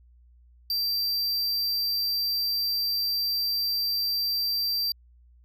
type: tone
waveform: square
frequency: 4699 Hz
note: D8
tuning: in tune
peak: -25 dBFS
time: 0.7-4.92 s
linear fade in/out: 2 ms
effects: added 60 Hz sine -53 dBFS peak until 5.44 s